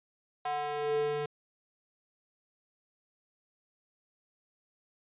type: tone with high-pass filter sweep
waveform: square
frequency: 147.4 Hz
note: D3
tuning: 7 cents sharp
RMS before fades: -32 dBFS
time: 0.45-1.26 s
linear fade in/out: 5 ms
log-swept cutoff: 790 to 310 Hz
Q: 4.1
effects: resampled to 8000 Hz